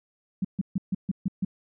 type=tone bursts; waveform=sine; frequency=190.5 Hz; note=G3; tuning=49 cents flat; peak=-22 dBFS; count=7; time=0.42-1.449 s; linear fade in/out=5 ms; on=27 ms; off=140 ms; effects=none